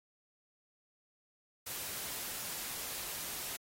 white noise, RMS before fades -41 dBFS, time 1.66-3.57 s, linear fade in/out 10 ms, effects AAC 48 kbps

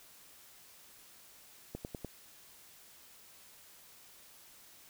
click train, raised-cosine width 2 ms, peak -26 dBFS, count 4, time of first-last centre 1.75-2.047 s, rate 10.1 Hz, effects white hiss -58 dBFS RMS until 4.89 s

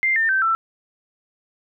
sine tone with pitch steps, 2095 / 1802.9 / 1551.4 / 1335.1 Hz, C7 / A6 / G6 / E6, +2 / +42 / -18 / +22 cents, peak -16 dBFS, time 0.03-0.55 s, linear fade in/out 0 ms, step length 130 ms, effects none

